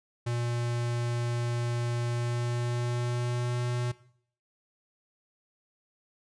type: tone with pitch glide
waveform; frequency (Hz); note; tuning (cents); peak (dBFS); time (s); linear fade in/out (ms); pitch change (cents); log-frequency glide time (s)
square; 119.5 to 122.01; A#2 to B2; +43 to -21; -29; 0.26-3.92; 10; +36; 2.09-3.6
effects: noise-tail reverb RT60 0.6 s tail -18 dB re dry + resampled to 22050 Hz